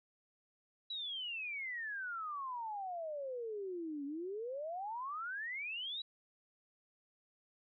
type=exponential two-way sweep; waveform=sine; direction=down then up; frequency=3951 to 275.7 to 3951 Hz; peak=-39 dBFS; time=0.9-6.02 s; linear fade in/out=5 ms; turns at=4.05 s; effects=none